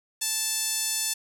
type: tone with band-pass filter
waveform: 5% pulse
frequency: 880 Hz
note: A5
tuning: in tune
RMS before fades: -28 dBFS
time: 0.21-1.14 s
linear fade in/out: 10 ms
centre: 9200 Hz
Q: 0.56
effects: none